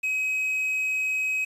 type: tone with quantisation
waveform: triangle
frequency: 2539 Hz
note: D#7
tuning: 34 cents sharp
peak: -22 dBFS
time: 0.03-1.45 s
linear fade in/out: 10 ms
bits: 8
effects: resampled to 32000 Hz